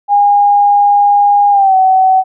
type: tone with pitch glide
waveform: sine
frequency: 815 to 756 Hz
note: G#5 to F#5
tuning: -33 to +37 cents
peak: -5 dBFS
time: 0.08-2.24 s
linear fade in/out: 50 ms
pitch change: -130 cents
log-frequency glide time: 1.51-1.75 s
effects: none